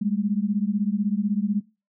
sine beating tone pair, 198.8 / 214.8 Hz, G3 / A3, +25 / -41 cents, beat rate 16 Hz, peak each -24 dBFS, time 0.01-1.61 s, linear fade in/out 10 ms, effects noise-tail reverb RT60 0.3 s tail -22 dB re dry

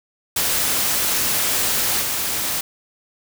white noise with level steps, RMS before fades -20 / -23 dBFS, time 0.36-2.61 s, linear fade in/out 5 ms, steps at 2.01 s, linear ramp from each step 10 ms, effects none

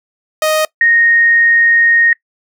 sawtooth / sine tone pair in turn, 622.3 / 1859.5 Hz, D#5 / A#6, 0 / -5 cents, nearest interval octave + perfect fifth, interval 1895 cents, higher second, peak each -7 dBFS, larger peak neither, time 0.42-0.65 / 0.81-2.13 s, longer second, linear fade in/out 2 ms, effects noise-tail reverb RT60 0.1 s tail -22 dB re dry

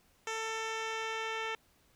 10% pulse tone with low-pass filter sweep, 445.5 Hz, A4, 22 cents sharp, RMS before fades -37 dBFS, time 0.27-1.55 s, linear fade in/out 2 ms, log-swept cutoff 6700 to 3600 Hz, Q 1.3, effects pink hiss -68 dBFS RMS until 1.95 s

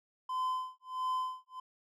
triangle tone with tremolo, 1024 Hz, C6, 38 cents flat, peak -28 dBFS, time 0.29-1.6 s, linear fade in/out 5 ms, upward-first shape sine, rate 1.5 Hz, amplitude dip 100%, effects none

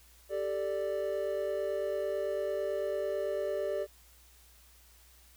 triangle chord, G suspended second, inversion none, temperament just, 392 / 441 / 588 Hz, G4 / A4 / D5, 0 / +4 / +2 cents, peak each -34 / -36 / -31 dBFS, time 0.29-3.87 s, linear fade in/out 50 ms, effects added 60 Hz sine -60 dBFS peak until 5.36 s + white hiss -61 dBFS RMS until 5.36 s

